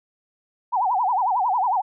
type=tone with vibrato; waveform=sine; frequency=858 Hz; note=A5; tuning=44 cents flat; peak=-18 dBFS; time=0.72-1.82 s; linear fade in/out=20 ms; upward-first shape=sine; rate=11 Hz; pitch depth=270 cents each way; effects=none